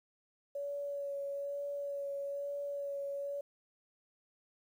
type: tone with vibrato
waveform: sine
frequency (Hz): 565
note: C#5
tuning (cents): +33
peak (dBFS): -36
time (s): 0.55-3.41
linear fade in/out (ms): 5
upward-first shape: sine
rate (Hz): 1.1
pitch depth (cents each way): 15
effects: 11-bit